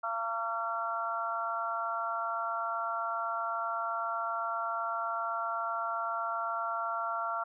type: harmonic tone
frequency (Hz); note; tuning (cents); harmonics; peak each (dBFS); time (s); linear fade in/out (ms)
227.8; A#3; -40; 3 / 4 / 5 / 6; -37 / -39 / -38 / -34; 0.03-7.44; 10
effects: none